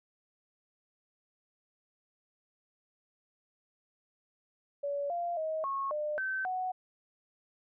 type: tone with pitch steps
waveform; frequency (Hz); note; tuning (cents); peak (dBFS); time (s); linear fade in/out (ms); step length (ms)
sine; 569 / 693 / 632 / 1094 / 601 / 1541 / 741; C#5 / F5 / D#5 / C#6 / D5 / G6 / F#5; +45 / -14 / +27 / -23 / +40 / -30 / +2; -31; 4.83-6.72; 10; 270
effects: none